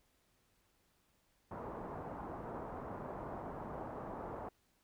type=low-pass noise; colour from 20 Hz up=white; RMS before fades=-45 dBFS; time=1.51-4.49 s; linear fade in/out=5 ms; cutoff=1000 Hz; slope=24 dB/octave; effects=pink hiss -75 dBFS RMS until 4.83 s